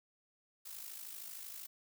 blue noise with amplitude modulation, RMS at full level -45 dBFS, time 0.65-1.67 s, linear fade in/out 10 ms, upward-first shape sine, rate 53 Hz, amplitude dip 60%, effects none

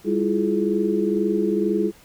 sine tone cluster, 200.3 / 327.5 / 349.6 / 422.8 Hz, G3 / E4 / F4 / G#4, +38 / -11 / +2 / +31 cents, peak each -24 dBFS, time 0.04-1.92 s, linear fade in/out 50 ms, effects pink hiss -51 dBFS RMS until 2.04 s

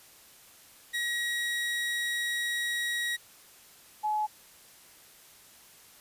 30% pulse / sine tone pair in turn, 1904 / 851.6 Hz, A#6 / G#5, +36 / +43 cents, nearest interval octave + major second, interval 1393 cents, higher first, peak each -26 dBFS, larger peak neither, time 0.93-3.17 / 4.03-4.27 s, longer first, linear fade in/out 20 ms, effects white hiss -55 dBFS RMS until 6 s + resampled to 32000 Hz

